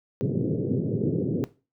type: band-pass noise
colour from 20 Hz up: pink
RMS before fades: -26 dBFS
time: 0.21-1.44 s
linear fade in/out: 0 ms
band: 110 to 470 Hz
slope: 48 dB/octave
effects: noise-tail reverb RT60 0.3 s tail -17 dB re dry